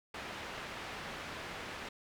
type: low-pass noise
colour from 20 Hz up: white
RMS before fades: -44 dBFS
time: 0.14-1.89 s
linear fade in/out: 5 ms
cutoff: 2300 Hz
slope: 12 dB/octave
effects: none